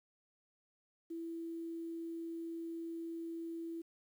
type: tone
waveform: sine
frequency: 332.1 Hz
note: E4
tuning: 13 cents sharp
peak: -40 dBFS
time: 1.1-3.82 s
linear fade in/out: 10 ms
effects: 11-bit